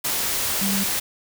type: tone in noise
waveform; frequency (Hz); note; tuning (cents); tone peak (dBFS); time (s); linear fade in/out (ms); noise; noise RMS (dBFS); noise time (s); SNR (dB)
sine; 196.6; G3; +5; -23; 0.61-0.84; 10; white; -24; 0.04-1; -2
effects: none